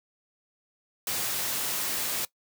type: noise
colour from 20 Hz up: white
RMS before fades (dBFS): -30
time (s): 1.07-2.25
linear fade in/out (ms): 2
effects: noise-tail reverb RT60 0.1 s tail -20 dB re dry + high-pass 100 Hz 12 dB/octave